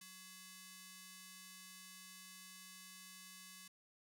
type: ring-modulated tone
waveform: 5% pulse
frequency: 932.3 Hz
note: A#5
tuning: in tune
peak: -39 dBFS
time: 0.01-3.68 s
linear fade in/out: 5 ms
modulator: 747 Hz
effects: none